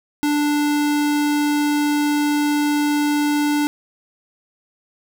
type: tone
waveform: square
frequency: 294.1 Hz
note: D4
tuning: 3 cents sharp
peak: -17 dBFS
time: 0.23-3.67 s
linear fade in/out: 0 ms
effects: none